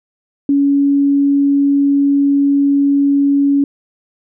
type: tone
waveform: sine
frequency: 281.1 Hz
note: C#4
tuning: 24 cents sharp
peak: -9 dBFS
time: 0.49-3.64 s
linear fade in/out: 2 ms
effects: none